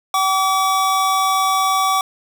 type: tone pair together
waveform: square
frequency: 763.8 / 1147 Hz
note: G5 / D6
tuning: -45 / -41 cents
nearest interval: perfect fifth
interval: 704 cents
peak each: -20 / -17 dBFS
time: 0.14-2.01 s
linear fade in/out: 2 ms
effects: 8-bit